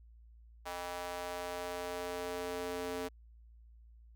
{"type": "tone with high-pass filter sweep", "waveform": "square", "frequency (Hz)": 88.5, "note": "F2", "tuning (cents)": 23, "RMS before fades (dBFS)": -40, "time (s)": [0.65, 3.09], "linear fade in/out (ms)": 20, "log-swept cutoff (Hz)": [740, 370], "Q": 1.9, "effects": ["added 57 Hz sine -55 dBFS peak until 4.15 s"]}